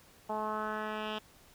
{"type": "tone with low-pass filter sweep", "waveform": "10% pulse", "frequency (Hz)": 214.7, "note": "A3", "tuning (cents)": -42, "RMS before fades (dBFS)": -36, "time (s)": [0.29, 1.19], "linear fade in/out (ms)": 10, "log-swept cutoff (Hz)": [850, 3200], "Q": 2.8, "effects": ["pink hiss -60 dBFS RMS until 1.54 s"]}